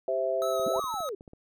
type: chord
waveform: sine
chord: C major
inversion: second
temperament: equal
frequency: 392 / 523.3 / 659.3 Hz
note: G4 / C5 / E5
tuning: 0 / 0 / 0 cents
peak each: -33 / -30 / -28 dBFS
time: 0.08-0.8 s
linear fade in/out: 2 ms
type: tone with vibrato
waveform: square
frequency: 1286 Hz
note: E6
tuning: 43 cents flat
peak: -34 dBFS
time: 0.42-1.09 s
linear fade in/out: 0 ms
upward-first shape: sine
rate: 4.1 Hz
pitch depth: 26 cents each way
type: clicks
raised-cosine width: 2 ms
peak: -34 dBFS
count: 9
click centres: 0.597 / 0.762 / 0.792 / 0.841 / 0.941 / 1.005 / 1.209 / 1.278 / 1.334 s
type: linear two-way sweep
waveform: sine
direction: up then down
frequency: 135.4 to 1200 to 366.9 Hz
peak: -32 dBFS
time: 0.66-1.15 s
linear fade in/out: 5 ms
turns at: 0.8 s
effects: none